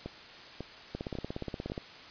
two click trains, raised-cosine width 2 ms, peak -22 / -24 dBFS, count 15 / 4, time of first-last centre 0.95-1.778 / 0.06-1.699 s, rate 16.9 / 1.83 Hz, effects white hiss -49 dBFS RMS until 2.1 s + resampled to 11025 Hz

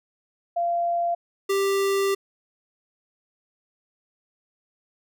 sine / square tone pair in turn, 689 / 393.4 Hz, F5 / G4, -24 / +6 cents, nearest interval minor seventh, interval 970 cents, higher first, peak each -21 dBFS, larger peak neither, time 0.56-1.15 / 1.49-2.15 s, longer second, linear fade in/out 10 ms, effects none

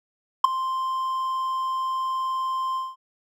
triangle tone with ADSR envelope, 1046.5 Hz, C6, in tune, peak -5 dBFS, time 0.44-2.96 s, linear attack 6 ms, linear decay 8 ms, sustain -17 dB, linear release 200 ms, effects none

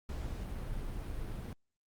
brown noise, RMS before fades -39 dBFS, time 0.09-1.53 s, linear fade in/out 2 ms, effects Opus 48 kbps

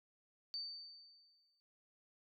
sine tone with exponential decay, 4581 Hz, D8, 44 cents flat, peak -39 dBFS, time 0.54-1.6 s, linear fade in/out 0 ms, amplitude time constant 230 ms, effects noise-tail reverb RT60 0.8 s tail -20 dB re dry

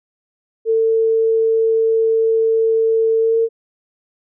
sine tone with pitch glide, 448.5 to 454.5 Hz, A4 to A#4, +33 to -44 cents, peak -12 dBFS, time 0.65-3.49 s, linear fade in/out 50 ms, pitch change +23 cents, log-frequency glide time 3.2-3.38 s, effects none

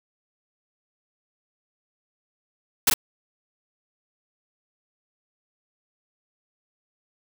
white noise with echo, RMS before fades -17 dBFS, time 2.87-2.9 s, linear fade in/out 5 ms, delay 40 ms, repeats 1, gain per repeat -3 dB, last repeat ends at 2.94 s, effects none

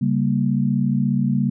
sine chord, G diminished, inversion second, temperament equal, 138.59 / 196 / 233.1 Hz, Db3 / G3 / Bb3, 0 / 0 / 0 cents, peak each -21 / -21 / -21 dBFS, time 0.01-1.5 s, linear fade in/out 10 ms, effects none

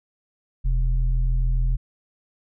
sine tone pair together, 40.14 / 127.3 Hz, E1 / C3, -45 / -47 cents, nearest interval octave + minor sixth, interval 1998 cents, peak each -18 / -28 dBFS, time 0.64-1.77 s, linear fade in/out 20 ms, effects none

